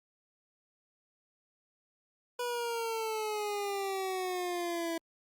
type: exponential sweep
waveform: 25% pulse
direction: down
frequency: 490.6 to 329.4 Hz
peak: -29 dBFS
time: 2.39-4.98 s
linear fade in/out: 5 ms
effects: Opus 48 kbps